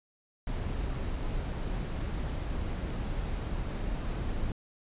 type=noise; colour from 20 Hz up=brown; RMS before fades=-33 dBFS; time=0.47-4.52 s; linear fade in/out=2 ms; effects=resampled to 8000 Hz